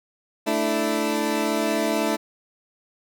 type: chord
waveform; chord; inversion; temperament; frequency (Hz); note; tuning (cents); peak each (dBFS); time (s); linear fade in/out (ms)
20% pulse; A suspended fourth; none; equal; 220 / 293.7 / 329.6; A3 / D4 / E4; 0 / 0 / 0; -21; 0.46-2.17; 20
effects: none